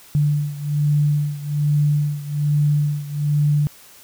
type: beating tone pair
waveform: sine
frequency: 146.83 / 148.03 Hz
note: D3 / D3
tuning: 0 / +14 cents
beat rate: 1.2 Hz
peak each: -18 / -21 dBFS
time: 0.15-3.67 s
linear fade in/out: 0 ms
effects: white hiss -46 dBFS RMS until 4.03 s